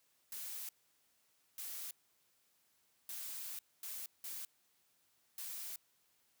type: noise bursts at uneven times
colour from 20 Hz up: blue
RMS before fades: -45 dBFS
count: 6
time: 0.32-0.69 / 1.58-1.91 / 3.09-3.59 / 3.83-4.06 / 4.24-4.45 / 5.38-5.76 s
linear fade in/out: 2 ms
effects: white hiss -75 dBFS RMS until 6.4 s + high-pass 60 Hz 12 dB/octave